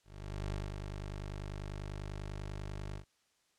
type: tone with ADSR envelope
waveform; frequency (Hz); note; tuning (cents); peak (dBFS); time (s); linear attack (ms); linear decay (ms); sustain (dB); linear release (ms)
20% pulse; 50.1; G1; +38; -30; 0.04-3.05; 470; 210; -5; 99
effects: white hiss -74 dBFS RMS until 3.58 s + low-pass 8000 Hz 12 dB/octave